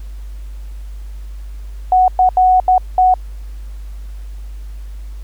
sine tone bursts at uneven times, 740 Hz, F#5, in tune, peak -7 dBFS, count 5, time 1.92-2.08 / 2.19-2.29 / 2.37-2.6 / 2.68-2.78 / 2.98-3.14 s, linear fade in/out 2 ms, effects added 50 Hz sine -26 dBFS peak until 5.23 s + pink hiss -50 dBFS RMS until 5.23 s

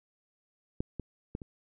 clicks, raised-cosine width 3 ms, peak -18 / -23 / -22 / -30 dBFS, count 4, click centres 0.805 / 0.997 / 1.351 / 1.418 s, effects none

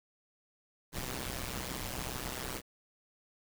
pink noise with amplitude modulation, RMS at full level -35 dBFS, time 0.92-2.62 s, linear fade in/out 50 ms, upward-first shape sine, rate 127 Hz, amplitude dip 95%, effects none

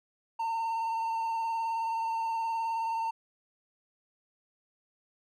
triangle tone with vibrato, 907 Hz, A#5, 48 cents flat, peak -27 dBFS, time 0.39-3.11 s, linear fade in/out 10 ms, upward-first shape triangle, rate 19 Hz, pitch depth 29 cents each way, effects none

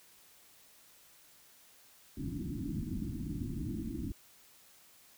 white low-pass noise, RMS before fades -38 dBFS, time 2.17-4.12 s, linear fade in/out 5 ms, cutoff 330 Hz, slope 96 dB/octave, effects white hiss -61 dBFS RMS until 5.17 s

